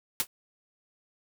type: noise with exponential decay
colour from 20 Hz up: white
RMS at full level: -22 dBFS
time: 0.2-0.27 s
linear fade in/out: 1 ms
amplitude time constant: 15 ms
effects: none